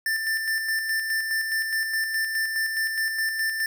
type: tone with tremolo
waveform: square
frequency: 1780 Hz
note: A6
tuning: 20 cents sharp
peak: -23 dBFS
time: 0.06-3.66 s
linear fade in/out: 2 ms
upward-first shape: square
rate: 4.8 Hz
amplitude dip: 40%
effects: none